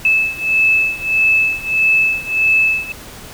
sine beating tone pair, 2613 / 2614.6 Hz, E7 / E7, -16 / -15 cents, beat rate 1.6 Hz, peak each -14 / -16 dBFS, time 0.05-2.92 s, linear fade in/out 2 ms, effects pink hiss -35 dBFS RMS until 3.33 s

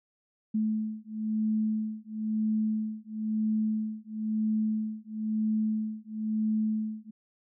sine beating tone pair, 216.3 / 217.3 Hz, A3 / A3, -29 / -21 cents, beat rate 1 Hz, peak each -30 dBFS, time 0.54-7.11 s, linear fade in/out 10 ms, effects none

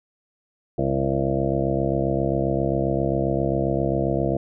harmonic tone with a mistuned harmonic, 67.5 Hz, C#2, 45 cents flat, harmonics 1 / 2 / 3 / 4 / 5 / 7 / 8 / 9 / 10, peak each -32 / -26 / -29 / -32 / -26 / -29 / -30 / -29 / -29 dBFS, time 0.78-4.37 s, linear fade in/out 5 ms, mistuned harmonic 1, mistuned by -69 cents, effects none

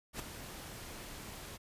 pink noise with ADSR envelope, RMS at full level -39 dBFS, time 0.13-1.58 s, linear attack 66 ms, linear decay 10 ms, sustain -8 dB, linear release 26 ms, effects resampled to 32000 Hz

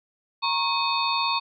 sine tone cluster, 934 / 1093 / 2529 / 3653 / 4391 Hz, A#5 / C#6 / D#7 / A#7 / C#8, +3 / -25 / +28 / -36 / -17 cents, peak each -27 / -27 / -30 / -30 / -29 dBFS, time 0.42-1.4 s, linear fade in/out 20 ms, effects none

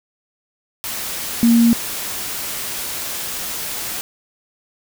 sine tone in noise, 233.1 Hz, A#3, in tune, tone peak -9 dBFS, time 1.43-1.73 s, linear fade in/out 0 ms, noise white, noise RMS -26 dBFS, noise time 0.84-4.01 s, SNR +14 dB, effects none

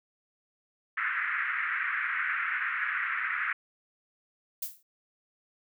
white band-pass noise, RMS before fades -31 dBFS, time 0.97-3.53 s, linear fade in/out 5 ms, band 1300 to 2100 Hz, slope 48 dB/octave
violet noise with exponential decay, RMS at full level -30 dBFS, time 4.62-4.83 s, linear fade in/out 5 ms, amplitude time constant 44 ms
effects none

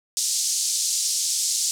pink band-pass noise, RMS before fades -24 dBFS, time 0.17-1.71 s, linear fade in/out 0 ms, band 5100 to 8800 Hz, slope 24 dB/octave, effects none

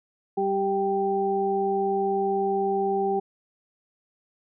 harmonic tone, 196 Hz, G3, in tune, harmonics 1 / 2 / 4, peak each -32 / -24 / -26 dBFS, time 0.37-3.2 s, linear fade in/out 10 ms, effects none

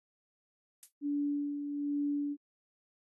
violet noise with exponential decay, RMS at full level -40 dBFS, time 0.83-0.92 s, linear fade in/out 0 ms, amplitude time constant 18 ms
sine tone with tremolo, 288.5 Hz, D4, 31 cents flat, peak -29 dBFS, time 1.01-2.37 s, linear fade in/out 50 ms, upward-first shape sine, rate 1.2 Hz, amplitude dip 50%
effects AAC 32 kbps

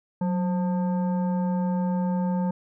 sine tone with frequency modulation, 184.1 Hz, F#3, 8 cents flat, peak -22 dBFS, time 0.21-2.51 s, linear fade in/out 5 ms, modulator 709 Hz, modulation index 0.53, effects none

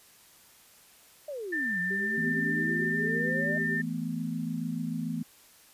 sine exponential two-way sweep, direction down then up, 618 to 174.61 to 618 Hz, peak -34 dBFS, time 1.28-3.58 s, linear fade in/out 5 ms, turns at 1.8 s
sine tone with pitch glide, 1786 to 1797.4 Hz, A6 to A6, +25 to +36 cents, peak -28 dBFS, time 1.52-3.82 s, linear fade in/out 10 ms, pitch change +11 cents, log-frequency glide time 1.88-3.48 s
sine tone with tremolo, 392 Hz, G4, in tune, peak -34 dBFS, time 1.9-3.81 s, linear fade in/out 10 ms, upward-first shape triangle, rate 8.9 Hz, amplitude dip 85%
sine chord, E suspended fourth, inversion none, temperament equal, 164.81 / 220 / 246.9 Hz, E3 / A3 / B3, 0 / 0 / 0 cents, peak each -34 / -35 / -34 dBFS, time 2.17-5.23 s, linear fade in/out 10 ms
effects white hiss -57 dBFS RMS until 5.73 s + resampled to 32000 Hz

